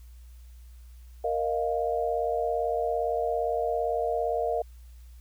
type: chord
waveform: sine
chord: Bb suspended fourth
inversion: none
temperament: just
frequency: 466.2 / 621.6 / 699.2 Hz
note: Bb4 / Eb5 / F5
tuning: 0 / -2 / +2 cents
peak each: -29 / -30 / -29 dBFS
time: 1.24-4.62 s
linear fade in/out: 5 ms
effects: added 60 Hz sine -45 dBFS peak until 5.2 s + white hiss -64 dBFS RMS until 5.2 s